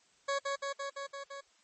20% pulse tone with echo, 556 Hz, C#5, 5 cents sharp, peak -25 dBFS, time 0.28-0.39 s, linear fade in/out 10 ms, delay 170 ms, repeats 6, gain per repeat -2 dB, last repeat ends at 1.41 s, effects white hiss -67 dBFS RMS until 1.63 s + MP3 32 kbps

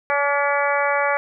harmonic tone with a mistuned harmonic, 284.5 Hz, C#4, 45 cents sharp, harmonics 2 / 3 / 4 / 5 / 6 / 7 / 8, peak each -22 / -24 / -25 / -26 / -27 / -27 / -28 dBFS, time 0.1-1.17 s, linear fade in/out 0 ms, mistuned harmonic 4, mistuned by +18 cents, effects none

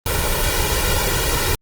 pink noise with comb filter, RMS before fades -19 dBFS, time 0.06-1.55 s, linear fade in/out 2 ms, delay 2.1 ms, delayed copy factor +0.7, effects Opus 24 kbps

